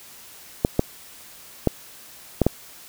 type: clicks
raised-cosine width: 2 ms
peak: -3 dBFS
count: 5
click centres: 0.649 / 0.794 / 1.673 / 2.417 / 2.466 s
effects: white hiss -45 dBFS RMS until 2.88 s